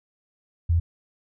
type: tone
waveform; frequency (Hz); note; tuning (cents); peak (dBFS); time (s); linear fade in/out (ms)
sine; 84.2; E2; +37; -17; 0.69-0.8; 10
effects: none